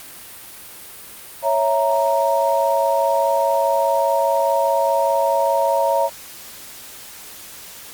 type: chord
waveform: sine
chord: A# diminished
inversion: first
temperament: equal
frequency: 554.4 / 659.3 / 932.3 Hz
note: C#5 / E5 / A#5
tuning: 0 / 0 / 0 cents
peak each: -19 / -20 / -19 dBFS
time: 1.42-6.1 s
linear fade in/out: 50 ms
effects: white hiss -38 dBFS RMS until 7.93 s + Opus 48 kbps